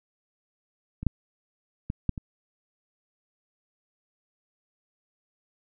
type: clicks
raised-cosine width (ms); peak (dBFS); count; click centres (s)
5; -22 / -9 / -17 / -11 / -22; 5; 1.03 / 1.067 / 1.901 / 2.093 / 2.178
effects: none